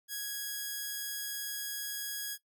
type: tone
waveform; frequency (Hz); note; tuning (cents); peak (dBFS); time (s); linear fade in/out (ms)
5% pulse; 1657; G#6; -4; -25; 0.08-2.38; 50
effects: noise-tail reverb RT60 0.1 s tail -17 dB re dry